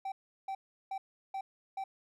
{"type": "tone bursts", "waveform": "triangle", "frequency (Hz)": 775, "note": "G5", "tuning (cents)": -20, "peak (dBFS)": -33, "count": 5, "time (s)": [0.05, 1.84], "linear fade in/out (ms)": 5, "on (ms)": 70, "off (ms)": 360, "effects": []}